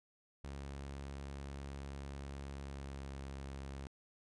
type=tone with pitch glide; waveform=sawtooth; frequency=69.3 to 68.23 Hz; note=C#2 to C#2; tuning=0 to -27 cents; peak=-40 dBFS; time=0.44-3.87 s; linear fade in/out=0 ms; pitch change=-27 cents; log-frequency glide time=2.55-3.17 s; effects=resampled to 22050 Hz